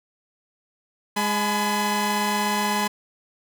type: tone cluster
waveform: sawtooth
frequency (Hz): 206.9 / 844 / 1007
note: G#3 / G#5 / B5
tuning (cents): -6 / +28 / +33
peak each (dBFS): -22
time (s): 1.16-2.88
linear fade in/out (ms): 10
effects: none